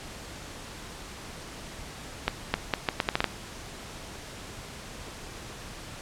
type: accelerating click train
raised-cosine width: 0.3 ms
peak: -7 dBFS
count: 9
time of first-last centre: 2.28-3.243 s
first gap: 260 ms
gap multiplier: 0.76
effects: pink hiss -42 dBFS RMS until 6.01 s + low-pass 9000 Hz 12 dB/octave